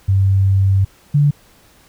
sine tone pair in turn, 96.9 / 145.19 Hz, G2 / D3, -20 / -19 cents, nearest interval perfect fifth, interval 701 cents, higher second, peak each -10 / -9 dBFS, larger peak second, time 0.08-0.85 / 1.14-1.31 s, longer first, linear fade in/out 10 ms, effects pink hiss -50 dBFS RMS until 1.88 s

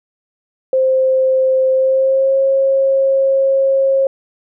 sine tone with pitch glide, 523.3 to 539.9 Hz, C5 to C#5, 0 to -46 cents, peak -10 dBFS, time 0.73-4.07 s, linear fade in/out 2 ms, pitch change +54 cents, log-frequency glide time 1.72-2.36 s, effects none

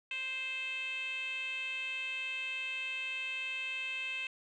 10% pulse tone with band-pass filter, 523.3 Hz, C5, in tune, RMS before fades -38 dBFS, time 0.11-4.27 s, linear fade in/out 2 ms, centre 2700 Hz, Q 6.3, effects resampled to 22050 Hz

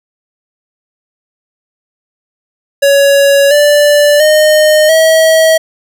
square tone with pitch steps, 560 / 586.1 / 613.5 / 642.2 Hz, C#5 / D5 / D#5 / E5, +18 / -4 / -25 / -45 cents, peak -5 dBFS, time 2.82-5.58 s, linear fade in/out 10 ms, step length 690 ms, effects none

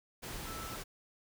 sine tone in noise, 1318.5 Hz, E6, in tune, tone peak -46 dBFS, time 0.45-0.77 s, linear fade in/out 20 ms, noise pink, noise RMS -43 dBFS, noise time 0.22-0.84 s, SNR -6 dB, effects none

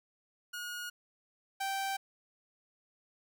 sawtooth tone pair in turn, 1440 / 780.2 Hz, F#6 / G5, -47 / -8 cents, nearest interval major seventh, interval 1061 cents, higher first, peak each -35 / -29 dBFS, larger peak second, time 0.53-0.9 / 1.6-1.97 s, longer neither, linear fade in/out 10 ms, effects none

